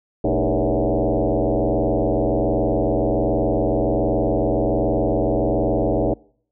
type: tone with frequency modulation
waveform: sine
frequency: 120 Hz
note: B2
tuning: 49 cents flat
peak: -16 dBFS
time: 0.24-6.14 s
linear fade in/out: 5 ms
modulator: 87.1 Hz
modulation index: 6.6
effects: noise-tail reverb RT60 0.6 s tail -25 dB re dry